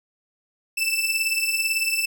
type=beating tone pair; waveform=sawtooth; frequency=2637 / 2655 Hz; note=E7 / E7; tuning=0 / +12 cents; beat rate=18 Hz; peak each=-21 dBFS; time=0.77-2.06 s; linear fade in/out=10 ms; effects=none